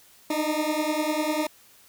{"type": "beating tone pair", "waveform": "20% pulse", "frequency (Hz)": [301.5, 311.5], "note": ["D4", "D#4"], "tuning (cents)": [46, 2], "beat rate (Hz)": 10, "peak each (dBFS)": -22, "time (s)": [0.3, 1.47], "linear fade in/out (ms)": 5, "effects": ["white hiss -55 dBFS RMS until 1.88 s"]}